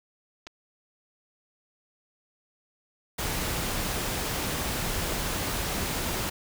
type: clicks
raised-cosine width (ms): 0.2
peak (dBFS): -25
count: 2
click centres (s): 0.468 / 0.471
type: noise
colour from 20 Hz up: pink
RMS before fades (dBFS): -30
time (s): 3.18-6.3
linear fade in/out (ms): 10
effects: none